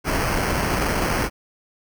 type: noise with sample-and-hold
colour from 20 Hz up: pink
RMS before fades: -22 dBFS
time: 0.04-1.3 s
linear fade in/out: 50 ms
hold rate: 3675 Hz
effects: none